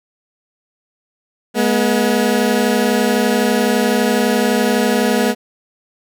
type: tone pair together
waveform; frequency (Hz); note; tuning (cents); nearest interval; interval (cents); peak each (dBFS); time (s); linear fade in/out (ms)
20% pulse; 210 / 241.9; G#3 / B3; +19 / -36; major second; 245; -11; 1.54-5.35; 50
effects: none